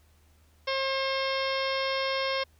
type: harmonic tone with a mistuned harmonic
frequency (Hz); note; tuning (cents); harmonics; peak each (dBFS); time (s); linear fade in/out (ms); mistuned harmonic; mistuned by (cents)
536; C5; +42; 1 / 2 / 3 / 4 / 5 / 6 / 7 / 8 / 9 / 10; -30 / -33 / -38 / -35 / -40 / -38 / -40 / -41 / -44 / -39; 0.67-2.44; 10; 7; -41
effects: added 77 Hz sine -59 dBFS peak until 2.59 s + pink hiss -66 dBFS RMS until 2.59 s